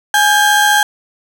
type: tone pair together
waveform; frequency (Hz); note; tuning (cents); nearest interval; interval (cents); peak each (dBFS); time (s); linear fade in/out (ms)
35% pulse; 833.4 / 1592; G#5 / G6; +6 / +26; major seventh; 1120; -10; 0.14-0.83; 2
effects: none